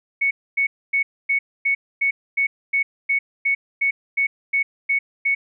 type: tone bursts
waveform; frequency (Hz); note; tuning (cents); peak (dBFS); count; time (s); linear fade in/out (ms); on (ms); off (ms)
sine; 2217; C#7; 0; -16; 15; 0.21-5.35; 10; 100; 260
effects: none

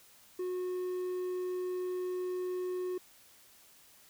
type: tone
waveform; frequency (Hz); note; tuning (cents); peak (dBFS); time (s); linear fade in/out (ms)
triangle; 364.2; F#4; -27; -31; 0.39-2.98; 5
effects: white hiss -60 dBFS RMS until 4.09 s

